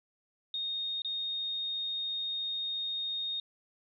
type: tone with dropouts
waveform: sine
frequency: 3703 Hz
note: A#7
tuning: 12 cents flat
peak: -32 dBFS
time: 0.54-3.4 s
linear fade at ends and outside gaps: 2 ms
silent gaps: 1.02-1.047 s
effects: none